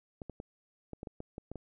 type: clicks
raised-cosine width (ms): 2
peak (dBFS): -28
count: 10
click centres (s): 0.218 / 0.297 / 0.401 / 0.933 / 1.031 / 1.072 / 1.204 / 1.381 / 1.516 / 1.557
effects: none